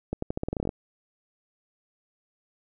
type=accelerating click train; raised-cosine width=2 ms; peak=-15 dBFS; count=13; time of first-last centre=0.13-0.692 s; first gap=94 ms; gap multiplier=0.86; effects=none